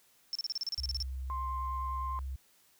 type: tone bursts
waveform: triangle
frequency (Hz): 5390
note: E8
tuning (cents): +38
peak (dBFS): -30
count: 13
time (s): 0.33-1.025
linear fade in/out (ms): 0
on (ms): 23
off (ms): 33
type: tone with pitch glide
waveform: sine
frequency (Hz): 65.41 to 66.51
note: C2 to C2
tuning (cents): 0 to +29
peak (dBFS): -35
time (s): 0.78-2.36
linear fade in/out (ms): 5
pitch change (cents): +29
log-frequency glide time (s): 1.63-2.2
type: tone with vibrato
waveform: sine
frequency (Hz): 1051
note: C6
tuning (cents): +7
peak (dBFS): -34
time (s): 1.3-2.19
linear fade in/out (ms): 0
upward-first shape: triangle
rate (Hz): 9.8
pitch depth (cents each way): 11
effects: tanh soft clip ceiling -25 dBFS + white hiss -66 dBFS RMS until 2.79 s